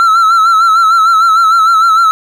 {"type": "tone with vibrato", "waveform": "triangle", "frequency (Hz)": 1330, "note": "E6", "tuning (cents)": 15, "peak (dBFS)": -3, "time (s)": [0, 2.11], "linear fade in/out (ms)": 0, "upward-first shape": "sine", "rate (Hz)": 6.6, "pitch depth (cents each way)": 61, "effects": []}